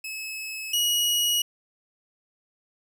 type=tone pair in turn; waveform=sawtooth; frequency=2587 / 2904 Hz; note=E7 / F#7; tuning=-33 / -33 cents; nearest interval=major second; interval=200 cents; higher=second; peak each=-29 / -18 dBFS; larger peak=second; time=0.04-0.73 / 0.73-1.42 s; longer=neither; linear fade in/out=5 ms; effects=none